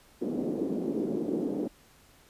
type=band-pass noise; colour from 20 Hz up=white; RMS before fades=-31 dBFS; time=0.21-1.68 s; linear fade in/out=10 ms; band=210 to 380 Hz; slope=24 dB/octave; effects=pink hiss -59 dBFS RMS until 2.29 s + resampled to 32000 Hz